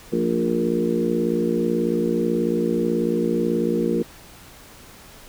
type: harmonic tone with a mistuned harmonic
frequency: 58.27 Hz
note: A#1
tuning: in tune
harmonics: 3 / 4 / 5 / 6 / 7 / 8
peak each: -27 / -24 / -29 / -24 / -30 / -25 dBFS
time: 0.12-4.03 s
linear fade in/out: 10 ms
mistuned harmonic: 4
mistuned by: -38 cents
effects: pink hiss -45 dBFS RMS until 5.28 s